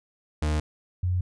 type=tone pair in turn; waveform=40% pulse / sine; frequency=76.1 / 90.5 Hz; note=D#2 / F#2; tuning=-38 / -38 cents; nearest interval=minor third; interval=300 cents; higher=second; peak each=-22 dBFS; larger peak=neither; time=0.42-0.6 / 1.03-1.21 s; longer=neither; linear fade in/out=5 ms; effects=resampled to 22050 Hz